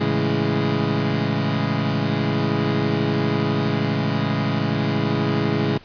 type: chord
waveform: 25% pulse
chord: A major seventh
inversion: none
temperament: equal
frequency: 110 / 138.59 / 164.81 / 207.7 Hz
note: A2 / C#3 / E3 / G#3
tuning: 0 / 0 / 0 / 0 cents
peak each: -22 / -20 / -22 / -21 dBFS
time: 0-5.78 s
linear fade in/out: 10 ms
effects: pink hiss -47 dBFS RMS until 5.84 s + resampled to 11025 Hz